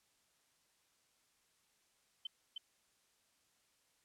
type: tone with echo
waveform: sine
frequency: 3082 Hz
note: G7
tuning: 30 cents flat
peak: -39 dBFS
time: 2.25-2.27 s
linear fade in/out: 5 ms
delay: 310 ms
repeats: 1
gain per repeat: -2 dB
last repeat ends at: 2.58 s
effects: white hiss -75 dBFS RMS until 4.04 s + low-pass 10000 Hz 12 dB/octave